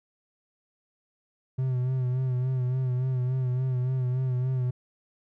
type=tone with vibrato; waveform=triangle; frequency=127.8 Hz; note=C3; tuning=40 cents flat; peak=-22 dBFS; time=1.58-4.71 s; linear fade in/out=10 ms; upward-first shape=sine; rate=3.5 Hz; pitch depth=46 cents each way; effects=none